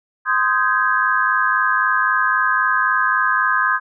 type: chord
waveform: sine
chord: Ab major seventh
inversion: first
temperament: just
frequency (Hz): 1038.3 / 1245.9 / 1557.4 / 1661.2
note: C6 / Eb6 / G6 / Ab6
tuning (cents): -14 / +2 / -12 / 0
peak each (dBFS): -20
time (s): 0.25-3.8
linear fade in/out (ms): 50
effects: none